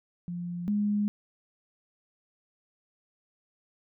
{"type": "tone pair in turn", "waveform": "sine", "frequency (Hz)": [174.61, 206.8], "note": ["F3", "G#3"], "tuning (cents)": [0, -7], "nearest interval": "minor third", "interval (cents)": 293, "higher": "second", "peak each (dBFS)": [-32, -24], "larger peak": "second", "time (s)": [[0.28, 0.68], [0.68, 1.08]], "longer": "neither", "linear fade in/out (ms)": 0, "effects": []}